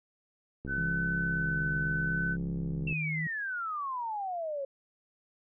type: click train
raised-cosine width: 3 ms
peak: -27 dBFS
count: 156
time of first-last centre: 0.65-2.926 s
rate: 68.1 Hz
type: tone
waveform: sine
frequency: 1511 Hz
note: F#6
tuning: 36 cents sharp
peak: -30 dBFS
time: 0.67-2.37 s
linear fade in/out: 50 ms
type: tone with vibrato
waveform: sine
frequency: 163.1 Hz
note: E3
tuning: 18 cents flat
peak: -32 dBFS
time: 0.78-3.27 s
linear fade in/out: 2 ms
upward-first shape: sine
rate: 0.78 Hz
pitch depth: 79 cents each way
type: exponential sweep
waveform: sine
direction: down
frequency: 2713 to 537 Hz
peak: -32 dBFS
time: 2.87-4.65 s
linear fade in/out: 5 ms
effects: none